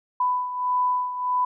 sine beating tone pair, 996 / 997.6 Hz, B5 / B5, +14 / +17 cents, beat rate 1.6 Hz, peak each -22 / -28 dBFS, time 0.2-1.45 s, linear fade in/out 5 ms, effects none

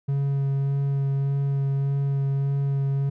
triangle tone with vibrato, 138.59 Hz, C#3, in tune, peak -19 dBFS, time 0.08-3.1 s, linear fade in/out 10 ms, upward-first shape sine, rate 1.7 Hz, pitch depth 12 cents each way, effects none

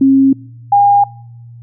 sine tone pair in turn, 270.1 / 809.4 Hz, C#4 / G#5, -45 / -45 cents, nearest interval octave + perfect fifth, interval 1900 cents, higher second, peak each -5 dBFS, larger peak neither, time 0.01-0.33 / 0.72-1.04 s, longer neither, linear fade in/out 5 ms, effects noise-tail reverb RT60 0.8 s tail -26 dB re dry + added 118 Hz sine -32 dBFS peak until 1.62 s

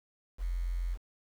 sine tone with quantisation, 43.65 Hz, F1, in tune, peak -30 dBFS, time 0.38-0.98 s, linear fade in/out 50 ms, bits 9, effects none

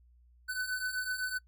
square beating tone pair, 1499 / 1506.9 Hz, F#6 / F#6, +22 / +31 cents, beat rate 7.9 Hz, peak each -39 / -35 dBFS, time 0.48-1.39 s, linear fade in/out 20 ms, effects noise-tail reverb RT60 0.1 s tail -26 dB re dry + added 60 Hz sine -59 dBFS peak until 1.47 s

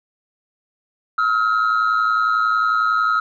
sine tone pair together, 1285.9 / 1396.9 Hz, E6 / F6, -43 / 0 cents, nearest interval minor second, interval 143 cents, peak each -15 / -17 dBFS, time 1.18-3.2 s, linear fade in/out 5 ms, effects tanh soft clip ceiling -12 dBFS

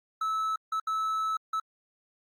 triangle tone bursts at uneven times, 1304 Hz, E6, 19 cents flat, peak -25 dBFS, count 4, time 0.21-0.56 / 0.72-0.8 / 0.87-1.37 / 1.53-1.6 s, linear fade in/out 5 ms, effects Opus 48 kbps

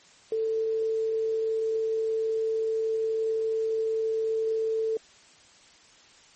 sine tone with quantisation, 444.1 Hz, A4, 16 cents sharp, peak -24 dBFS, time 0.32-4.97 s, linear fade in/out 2 ms, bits 9, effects white hiss -55 dBFS RMS until 6.35 s + MP3 32 kbps

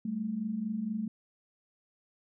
sine tone pair together, 195.74 / 220 Hz, G3 / A3, -2 / 0 cents, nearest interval major second, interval 202 cents, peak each -37 / -32 dBFS, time 0.05-1.08 s, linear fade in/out 5 ms, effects none

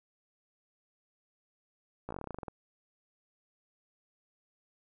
slowing click train, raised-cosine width 1 ms, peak -25 dBFS, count 14, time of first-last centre 2.09-2.482 s, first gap 16 ms, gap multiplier 1.1, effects none

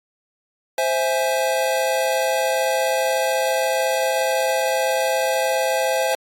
square chord, C augmented, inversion none, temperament equal, 523.3 / 659.3 / 830.6 Hz, C5 / E5 / G#5, 0 / 0 / 0 cents, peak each -22 / -24 / -25 dBFS, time 0.78-6.15 s, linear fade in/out 2 ms, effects AAC 48 kbps

